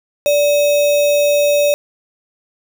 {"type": "tone with sample-and-hold", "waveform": "sine", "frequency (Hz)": 582, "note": "D5", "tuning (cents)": -16, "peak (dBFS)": -10, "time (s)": [0.26, 1.74], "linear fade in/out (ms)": 0, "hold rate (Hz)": 3150, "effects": []}